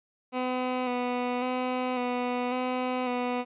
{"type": "tone with vibrato", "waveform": "15% pulse", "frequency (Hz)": 250, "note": "B3", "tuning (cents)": 21, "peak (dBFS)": -21, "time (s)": [0.32, 3.45], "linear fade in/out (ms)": 50, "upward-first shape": "square", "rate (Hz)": 0.91, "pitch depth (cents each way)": 22, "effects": ["resampled to 8000 Hz"]}